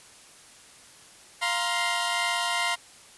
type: chord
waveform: 15% pulse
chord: F suspended fourth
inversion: none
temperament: equal with one note detuned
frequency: 698.5 / 945.3 / 1046.5 Hz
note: F5 / Bb5 / C6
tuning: 0 / +24 / 0 cents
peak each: -23 dBFS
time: 1.41-2.76 s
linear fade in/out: 20 ms
effects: white hiss -51 dBFS RMS until 3.17 s + resampled to 24000 Hz